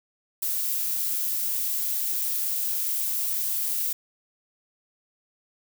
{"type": "noise", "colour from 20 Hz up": "violet", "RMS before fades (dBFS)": -27, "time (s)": [0.42, 3.93], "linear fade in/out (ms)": 5, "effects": []}